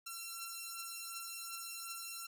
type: beating tone pair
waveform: 5% pulse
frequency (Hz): 1356 / 1358.7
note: E6 / F6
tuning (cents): +49 / -48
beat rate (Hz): 2.7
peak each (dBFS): -33 / -37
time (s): 0.06-2.27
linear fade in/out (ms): 10
effects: none